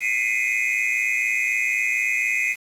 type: tone cluster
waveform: triangle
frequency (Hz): 2029 / 2156 / 2439 / 2543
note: B6 / C#7 / D#7 / D#7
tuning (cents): +46 / -49 / -35 / +37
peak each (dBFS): -24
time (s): 0-2.56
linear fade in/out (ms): 50
effects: resampled to 32000 Hz + 7-bit